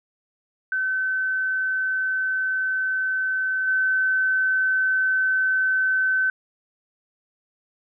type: tone with level steps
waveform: sine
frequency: 1527 Hz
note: G6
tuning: 46 cents flat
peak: -21 / -18 dBFS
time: 0.72-6.3 s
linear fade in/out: 2 ms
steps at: 3.67 s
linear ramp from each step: 10 ms
effects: none